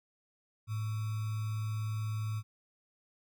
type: tone with sample-and-hold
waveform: sine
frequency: 107.9 Hz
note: A2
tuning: 33 cents flat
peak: -32 dBFS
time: 0.67-2.43 s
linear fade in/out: 50 ms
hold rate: 1225 Hz
effects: none